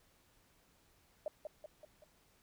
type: tone with echo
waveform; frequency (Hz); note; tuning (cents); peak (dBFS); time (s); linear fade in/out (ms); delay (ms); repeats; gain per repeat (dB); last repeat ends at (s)
sine; 610; D#5; -34; -35; 1.26-1.28; 2; 190; 4; -5; 2.04
effects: pink hiss -70 dBFS RMS until 2.42 s